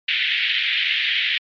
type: band-pass noise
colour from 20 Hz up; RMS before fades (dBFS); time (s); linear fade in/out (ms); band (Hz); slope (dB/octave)
white; -21; 0.08-1.38; 5; 1800 to 3500; 48
effects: MP3 48 kbps